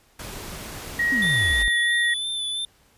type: noise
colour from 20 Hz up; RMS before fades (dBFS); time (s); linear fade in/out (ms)
pink; -36; 0.19-1.63; 5
type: tone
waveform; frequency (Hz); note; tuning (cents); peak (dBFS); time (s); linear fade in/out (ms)
sine; 1894; A#6; +27; -19; 0.99-2.14; 5
type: exponential sweep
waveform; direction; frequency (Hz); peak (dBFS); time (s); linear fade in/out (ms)
sine; down; 277.2 to 43.65; -25; 1.12-1.68; 0
type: tone with vibrato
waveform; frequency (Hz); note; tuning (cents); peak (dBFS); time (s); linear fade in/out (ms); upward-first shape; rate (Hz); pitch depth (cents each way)
square; 3520; A7; 0; -26; 1.22-2.65; 2; sine; 3; 26
effects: pink hiss -59 dBFS RMS until 2.97 s + resampled to 32000 Hz